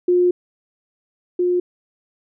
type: tone pair in turn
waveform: sine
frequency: 356.9 / 356.9 Hz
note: F4 / F4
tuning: +38 / +38 cents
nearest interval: unison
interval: 0 cents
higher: neither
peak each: -12 / -15 dBFS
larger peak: first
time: 0.08-0.31 / 1.39-1.6 s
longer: first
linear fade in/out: 5 ms
effects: none